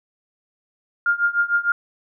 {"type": "tone with tremolo", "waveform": "sine", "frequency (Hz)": 1407, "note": "F6", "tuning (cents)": 12, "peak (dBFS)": -13, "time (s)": [1.06, 1.72], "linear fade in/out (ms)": 2, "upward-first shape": "triangle", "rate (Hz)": 6.6, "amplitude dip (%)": 95, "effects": []}